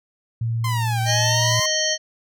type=tone with pitch glide; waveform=sine; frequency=114.9 to 116.03 Hz; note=A#2 to A#2; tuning=-25 to -8 cents; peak=-20 dBFS; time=0.41-1.6 s; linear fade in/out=5 ms; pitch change=+17 cents; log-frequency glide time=1.21-1.4 s
type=linear two-way sweep; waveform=sawtooth; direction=down then up; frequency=1054 to 767 to 1054 Hz; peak=-21 dBFS; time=0.64-1.66 s; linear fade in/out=5 ms; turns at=1.01 s
type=harmonic tone; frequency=622.3 Hz; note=D#5; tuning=in tune; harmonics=1 / 3 / 5 / 7 / 9 / 10; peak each=-26 / -26 / -26 / -26 / -26 / -26 dBFS; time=1.05-1.98 s; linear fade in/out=50 ms
effects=none